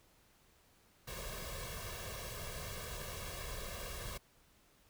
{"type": "noise with comb filter", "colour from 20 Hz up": "pink", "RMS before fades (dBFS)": -44, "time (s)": [1.07, 4.18], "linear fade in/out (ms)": 10, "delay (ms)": 1.8, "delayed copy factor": 0.8, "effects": ["pink hiss -68 dBFS RMS until 4.89 s"]}